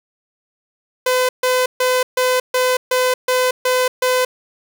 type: tone bursts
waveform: sawtooth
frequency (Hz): 507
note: B4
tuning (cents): +45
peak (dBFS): -10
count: 9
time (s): 1.06-4.25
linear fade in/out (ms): 5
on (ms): 230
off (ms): 140
effects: none